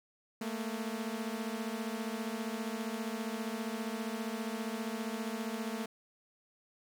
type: beating tone pair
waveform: sawtooth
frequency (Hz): 217.3 / 232.3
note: A3 / A#3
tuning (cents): -21 / -6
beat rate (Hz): 15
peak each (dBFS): -34 / -35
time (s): 0.41-5.86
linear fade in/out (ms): 5
effects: 11-bit